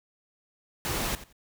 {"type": "noise with echo", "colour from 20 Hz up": "pink", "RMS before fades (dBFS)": -30, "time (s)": [0.85, 1.15], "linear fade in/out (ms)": 0, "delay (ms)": 88, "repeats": 2, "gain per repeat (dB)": -15, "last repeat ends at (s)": 1.326, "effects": []}